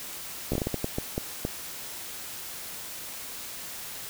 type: slowing click train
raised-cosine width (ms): 2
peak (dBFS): -14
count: 11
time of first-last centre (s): 0.52-1.451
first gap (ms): 14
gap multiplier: 1.39
effects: white hiss -39 dBFS RMS until 4.09 s